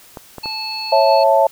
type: clicks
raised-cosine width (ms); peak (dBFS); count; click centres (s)
1; -16; 3; 0.172 / 0.383 / 0.458
type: harmonic tone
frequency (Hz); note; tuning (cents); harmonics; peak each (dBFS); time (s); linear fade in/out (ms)
874; A5; -12; 1 / 3 / 5; -29 / -30 / -24; 0.43-1.24; 10
type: chord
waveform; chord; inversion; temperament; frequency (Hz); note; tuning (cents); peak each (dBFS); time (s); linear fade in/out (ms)
sine; A major; first; just; 550 / 660 / 880; C#5 / E5 / A5; -14 / +2 / 0; -14; 0.92-1.47; 5
effects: white hiss -45 dBFS RMS until 1.51 s